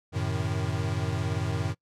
square chord, F# diminished seventh, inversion none, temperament equal, 92.5 / 110 / 130.81 / 155.56 Hz, F#2 / A2 / C3 / Eb3, 0 / 0 / 0 / 0 cents, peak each -32 / -32 / -37 / -34 dBFS, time 0.12-1.75 s, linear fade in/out 50 ms, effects noise-tail reverb RT60 0.1 s tail -24 dB re dry + low-pass 8000 Hz 12 dB/octave

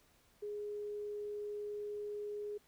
sine tone, 415.3 Hz, G#4, in tune, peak -39 dBFS, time 0.42-2.58 s, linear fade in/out 10 ms, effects pink hiss -69 dBFS RMS until 2.67 s

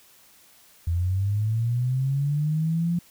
sine linear sweep, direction up, 82.6 to 174.61 Hz, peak -21 dBFS, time 0.87-2.99 s, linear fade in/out 5 ms, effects white hiss -55 dBFS RMS until 3.1 s

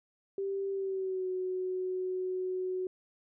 sine tone with pitch glide, 392 to 370 Hz, G4 to F#4, 0 to 0 cents, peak -31 dBFS, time 0.38-2.87 s, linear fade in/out 2 ms, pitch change -100 cents, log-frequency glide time 0.71-1.28 s, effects none

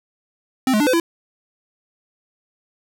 square tone with pitch steps, 261.2 / 212.1 / 294.6 / 510 / 335.9 Hz, C4 / G#3 / D4 / C5 / E4, -3 / +37 / +6 / -44 / +33 cents, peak -15 dBFS, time 0.67-1 s, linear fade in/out 2 ms, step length 66 ms, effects none

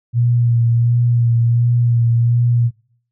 sine tone with vibrato, 118.6 Hz, A#2, 30 cents sharp, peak -11 dBFS, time 0.13-2.71 s, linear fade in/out 50 ms, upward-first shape sine, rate 1.4 Hz, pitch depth 25 cents each way, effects noise-tail reverb RT60 0.6 s tail -24 dB re dry

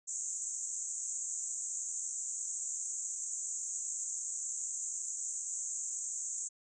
pink band-pass noise, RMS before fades -39 dBFS, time 0.07-6.49 s, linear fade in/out 20 ms, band 6500 to 7900 Hz, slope 96 dB/octave, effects none

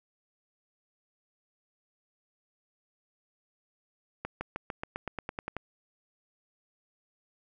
accelerating click train, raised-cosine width 0.5 ms, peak -19 dBFS, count 12, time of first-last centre 4.25-5.567 s, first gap 160 ms, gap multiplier 0.94, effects none

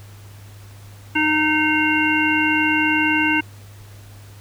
harmonic tone, 307.3 Hz, D#4, 21 cents flat, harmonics 1 / 3 / 5 / 7 / 9, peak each -20 / -24 / -22 / -23 / -21 dBFS, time 1.15-3.41 s, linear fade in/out 10 ms, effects added 101 Hz sine -39 dBFS peak until 4.4 s + pink hiss -48 dBFS RMS until 4.4 s

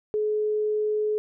sine tone, 425.3 Hz, G#4, 41 cents sharp, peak -22 dBFS, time 0.14-1.18 s, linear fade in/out 0 ms, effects none

